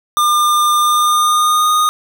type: tone with pitch glide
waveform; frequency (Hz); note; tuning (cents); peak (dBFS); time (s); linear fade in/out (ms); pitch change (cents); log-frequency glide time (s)
square; 1202 to 1233.7; D6 to D#6; +40 to -15; -11; 0.17-1.89; 0; +45; 0.8-1.73
effects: none